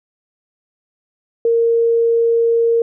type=tone; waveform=sine; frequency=462.8 Hz; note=A#4; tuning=13 cents flat; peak=-11 dBFS; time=1.45-2.82 s; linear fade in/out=2 ms; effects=none